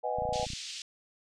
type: chord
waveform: sine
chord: G# minor seventh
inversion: first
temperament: just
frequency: 498.4 / 623 / 747.5 / 830.6 Hz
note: B4 / D#5 / F#5 / G#5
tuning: +16 / +2 / +17 / 0 cents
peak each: -35 dBFS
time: 0.03-0.46 s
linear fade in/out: 20 ms
type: clicks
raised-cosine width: 5 ms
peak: -29 dBFS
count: 11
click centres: 0.186 / 0.221 / 0.253 / 0.29 / 0.326 / 0.358 / 0.398 / 0.43 / 0.467 / 0.503 / 0.534 s
type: band-pass noise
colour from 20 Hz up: pink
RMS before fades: -41 dBFS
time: 0.33-0.82 s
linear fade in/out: 2 ms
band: 2900 to 6700 Hz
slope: 24 dB/octave
effects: resampled to 22050 Hz